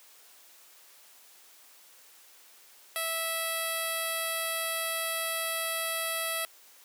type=tone with low-pass filter; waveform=10% pulse; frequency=655 Hz; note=E5; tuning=11 cents flat; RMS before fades=-32 dBFS; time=2.96-6.45 s; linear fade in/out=0 ms; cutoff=12000 Hz; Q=7.3; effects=white hiss -56 dBFS RMS until 6.84 s + high-pass 400 Hz 12 dB/octave